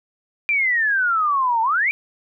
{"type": "exponential two-way sweep", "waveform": "sine", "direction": "down then up", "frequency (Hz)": [2400, 880, 2400], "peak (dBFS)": -16, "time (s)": [0.49, 1.91], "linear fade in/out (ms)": 0, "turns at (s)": 1.62, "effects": []}